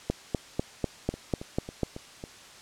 two click trains, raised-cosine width 2 ms, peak -12 / -24 dBFS, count 8 / 5, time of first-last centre 0.1-1.833 / 1.14-2.239 s, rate 4.04 / 3.64 Hz, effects white hiss -49 dBFS RMS until 2.61 s + low-pass 7000 Hz 12 dB/octave

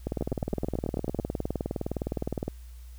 two click trains, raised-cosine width 2 ms, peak -16 / -16 dBFS, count 10 / 48, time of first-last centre 0.21-1.189 / 0.07-2.48 s, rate 9.19 / 19.5 Hz, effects added 60 Hz sine -42 dBFS peak until 2.98 s + white hiss -60 dBFS RMS until 2.98 s

